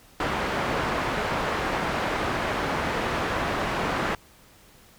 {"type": "low-pass noise", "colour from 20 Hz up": "white", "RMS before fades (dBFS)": -27, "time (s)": [0.2, 4.15], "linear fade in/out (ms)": 2, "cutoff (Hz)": 1400, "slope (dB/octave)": 12, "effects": ["pink hiss -54 dBFS RMS until 4.98 s"]}